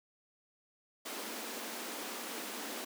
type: high-pass noise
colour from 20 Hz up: pink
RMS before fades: -42 dBFS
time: 1.05-2.85 s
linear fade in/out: 10 ms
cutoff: 210 Hz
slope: 96 dB/octave
effects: none